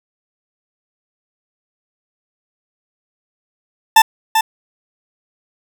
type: tone with echo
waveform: 40% pulse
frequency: 887 Hz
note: A5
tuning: 14 cents sharp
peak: -3 dBFS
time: 3.96-4.02 s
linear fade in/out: 5 ms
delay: 390 ms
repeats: 1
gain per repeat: -7 dB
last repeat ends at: 4.41 s
effects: none